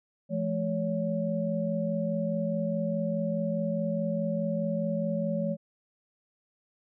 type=tone cluster; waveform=sine; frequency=170.5 / 215.3 / 563 Hz; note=F3 / A3 / C#5; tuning=-41 / -37 / +27 cents; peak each=-31 dBFS; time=0.29-5.57 s; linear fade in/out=50 ms; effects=none